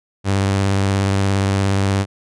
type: tone with vibrato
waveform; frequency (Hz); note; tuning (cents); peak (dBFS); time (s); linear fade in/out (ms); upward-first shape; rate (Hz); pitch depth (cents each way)
sawtooth; 98; G2; 0; -11; 0.24-2.06; 50; square; 17; 20
effects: resampled to 22050 Hz